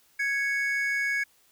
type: tone pair together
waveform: triangle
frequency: 1661.2 / 2217 Hz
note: G#6 / C#7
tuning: 0 / 0 cents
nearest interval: perfect fourth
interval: 500 cents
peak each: -26 dBFS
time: 0.19-1.24 s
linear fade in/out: 10 ms
effects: white hiss -63 dBFS RMS until 1.51 s